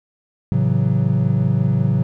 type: chord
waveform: triangle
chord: F# minor seventh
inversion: first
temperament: equal with one note detuned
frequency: 110 / 135.5 / 164.81 / 185 Hz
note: A2 / C#3 / E3 / F#3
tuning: 0 / -39 / 0 / 0 cents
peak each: -18 / -16 / -21 / -19 dBFS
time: 0.52-2.03 s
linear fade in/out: 0 ms
effects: none